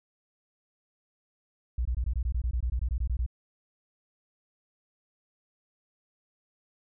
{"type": "tone bursts", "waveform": "sine", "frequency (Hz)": 60, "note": "B1", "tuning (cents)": -49, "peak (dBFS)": -25, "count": 16, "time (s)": [1.78, 3.263], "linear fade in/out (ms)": 5, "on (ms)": 73, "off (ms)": 21, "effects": []}